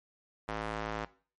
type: tone with band-pass filter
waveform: square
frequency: 53.9 Hz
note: A1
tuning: 35 cents flat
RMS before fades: -37 dBFS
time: 0.48-1.05 s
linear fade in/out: 5 ms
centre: 1100 Hz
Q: 0.75
effects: noise-tail reverb RT60 0.4 s tail -18 dB re dry + MP3 48 kbps